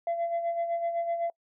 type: tone with tremolo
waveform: sine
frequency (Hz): 680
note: F5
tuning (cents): -46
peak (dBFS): -23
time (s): 0.07-1.3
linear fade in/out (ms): 2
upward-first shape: sine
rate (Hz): 7.9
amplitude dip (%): 60
effects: noise-tail reverb RT60 0.1 s tail -24 dB re dry + tanh soft clip ceiling -24 dBFS